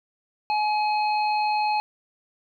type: harmonic tone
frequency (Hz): 846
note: G#5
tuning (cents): +32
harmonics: 1 / 3 / 5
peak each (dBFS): -21 / -31 / -35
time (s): 0.5-1.8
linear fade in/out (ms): 0
effects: 10-bit